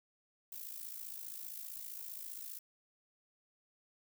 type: noise with amplitude modulation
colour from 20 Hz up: violet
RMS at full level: -43 dBFS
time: 0.52-2.59 s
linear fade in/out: 5 ms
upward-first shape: sine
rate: 55.2 Hz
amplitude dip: 70%
effects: none